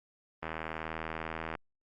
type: click train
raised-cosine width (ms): 0.5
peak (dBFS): -21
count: 91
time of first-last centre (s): 0.43-1.552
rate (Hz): 80.2
effects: Opus 32 kbps